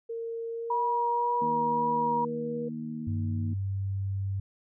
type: tone with pitch glide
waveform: sine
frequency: 459.3 to 477.1 Hz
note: A#4 to A#4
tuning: -26 to +40 cents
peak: -32 dBFS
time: 0.09-2.69 s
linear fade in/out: 10 ms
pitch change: +66 cents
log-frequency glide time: 0.48-1.3 s
type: tone with vibrato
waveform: sine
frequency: 959 Hz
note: A#5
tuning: 49 cents sharp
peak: -25 dBFS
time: 0.7-2.25 s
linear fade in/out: 5 ms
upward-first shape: triangle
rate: 1.9 Hz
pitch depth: 16 cents each way
type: harmonic tone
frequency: 77.78 Hz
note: D#2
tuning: in tune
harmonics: 2 / 3 / 4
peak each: -40 / -34 / -45 dBFS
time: 1.41-3.54 s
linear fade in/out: 10 ms
type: tone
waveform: sine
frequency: 97.6 Hz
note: G2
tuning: 7 cents flat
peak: -28 dBFS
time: 3.07-4.4 s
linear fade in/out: 5 ms
effects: none